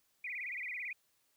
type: tone with vibrato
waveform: sine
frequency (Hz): 2200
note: C#7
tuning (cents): -14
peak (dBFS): -38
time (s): 0.24-0.93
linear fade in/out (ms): 5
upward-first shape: sine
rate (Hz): 18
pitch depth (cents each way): 210
effects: white hiss -75 dBFS RMS until 1.36 s